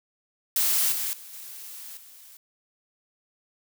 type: noise with level steps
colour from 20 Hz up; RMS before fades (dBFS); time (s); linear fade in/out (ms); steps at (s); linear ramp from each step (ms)
blue; -23 / -29 / -44 / -41 / -49; 0.56-2.37; 2; 0.92 / 1.13 / 1.33 / 1.97; 2
effects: none